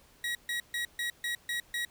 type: tone bursts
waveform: 30% pulse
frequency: 1907 Hz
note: A#6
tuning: 39 cents sharp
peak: -28 dBFS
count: 7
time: 0.24-1.85 s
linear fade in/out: 2 ms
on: 110 ms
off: 140 ms
effects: pink hiss -61 dBFS RMS until 1.9 s